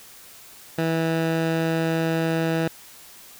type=tone with low-pass filter; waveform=15% pulse; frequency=163.2 Hz; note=E3; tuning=17 cents flat; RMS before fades=-23 dBFS; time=0.78-2.68 s; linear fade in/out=5 ms; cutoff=3700 Hz; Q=0.67; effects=white hiss -46 dBFS RMS until 3.39 s